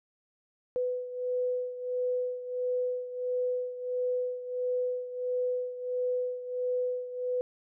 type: beating tone pair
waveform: sine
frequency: 498.5 / 500 Hz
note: B4 / B4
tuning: +16 / +21 cents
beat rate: 1.5 Hz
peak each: -30 / -35 dBFS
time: 0.76-7.41 s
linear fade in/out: 0 ms
effects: none